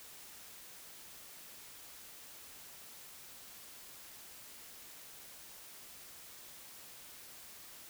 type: silence
effects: white hiss -53 dBFS RMS until 7.89 s